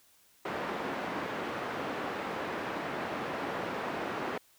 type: band-pass noise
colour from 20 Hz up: pink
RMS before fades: -36 dBFS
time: 0.45-4.38 s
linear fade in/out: 5 ms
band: 270 to 1800 Hz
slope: 12 dB/octave
effects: white hiss -64 dBFS RMS until 4.58 s